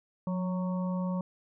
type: harmonic tone with a mistuned harmonic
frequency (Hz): 185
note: F#3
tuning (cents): 0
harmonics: 1 / 3 / 5 / 6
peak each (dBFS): -29 / -39 / -43 / -45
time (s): 0.27-1.21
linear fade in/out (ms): 2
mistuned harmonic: 1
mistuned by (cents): -40
effects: none